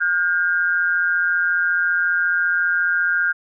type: tone pair together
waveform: sine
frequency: 1425.4 / 1600 Hz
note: F6 / G6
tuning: +35 / +35 cents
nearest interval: major second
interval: 200 cents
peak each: -19 dBFS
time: 0-3.33 s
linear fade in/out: 20 ms
effects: none